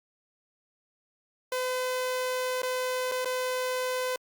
sawtooth tone with dropouts, 508 Hz, B4, 49 cents sharp, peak -24 dBFS, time 1.52-4.16 s, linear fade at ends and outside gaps 2 ms, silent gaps 2.619-2.631 / 3.115-3.119 / 3.247-3.256 s, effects Opus 48 kbps

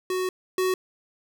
square tone pair in turn, 370 / 371.9 Hz, F#4 / F#4, 0 / +9 cents, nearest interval unison, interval 9 cents, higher second, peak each -25 / -22 dBFS, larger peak second, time 0.1-0.29 / 0.58-0.74 s, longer first, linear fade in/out 2 ms, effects none

